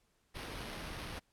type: noise with sample-and-hold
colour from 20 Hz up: pink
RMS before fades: -44 dBFS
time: 0.34-1.2 s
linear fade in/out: 20 ms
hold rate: 7350 Hz
effects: pink hiss -75 dBFS RMS until 1.32 s + low-pass 12000 Hz 12 dB/octave